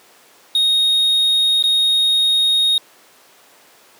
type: tone with dropouts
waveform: triangle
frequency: 3730 Hz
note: A#7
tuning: in tune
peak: -11 dBFS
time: 0.55-2.78 s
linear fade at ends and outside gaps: 2 ms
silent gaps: 1.626-1.638 s
effects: pink hiss -48 dBFS RMS until 3.99 s + high-pass 400 Hz 12 dB/octave